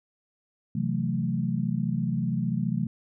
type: chord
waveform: sine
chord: F# half-diminished seventh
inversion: second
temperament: equal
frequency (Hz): 130.81 / 164.81 / 185 / 220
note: C3 / E3 / F#3 / A3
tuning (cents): 0 / 0 / 0 / 0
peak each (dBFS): -30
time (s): 0.75-2.87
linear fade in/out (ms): 5
effects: none